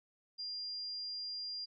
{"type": "tone", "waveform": "sine", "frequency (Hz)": 4800, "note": "D8", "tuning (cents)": 37, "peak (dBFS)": -39, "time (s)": [0.38, 1.66], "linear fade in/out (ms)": 20, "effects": []}